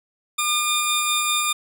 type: tone pair together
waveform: 20% pulse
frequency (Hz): 1207 / 3626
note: D6 / A#7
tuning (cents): +47 / -49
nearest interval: octave + perfect fifth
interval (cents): 1904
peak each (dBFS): -17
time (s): 0.38-1.53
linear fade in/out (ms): 10
effects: none